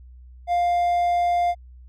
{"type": "tone", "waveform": "triangle", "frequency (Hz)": 701, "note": "F5", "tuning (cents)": 6, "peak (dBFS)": -16, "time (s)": [0.47, 1.55], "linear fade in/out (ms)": 50, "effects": ["added 62 Hz sine -42 dBFS peak until 1.88 s"]}